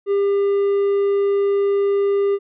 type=tone; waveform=triangle; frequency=400 Hz; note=G4; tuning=35 cents sharp; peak=-13 dBFS; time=0.06-2.39 s; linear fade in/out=50 ms; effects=resampled to 8000 Hz